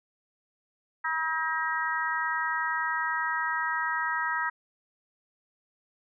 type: harmonic tone with a mistuned harmonic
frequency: 320.4 Hz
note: E4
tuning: 49 cents flat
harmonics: 3 / 4 / 5 / 6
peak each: -32 / -32 / -32 / -32 dBFS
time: 1.04-4.5 s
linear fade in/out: 10 ms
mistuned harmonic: 6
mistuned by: -28 cents
effects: none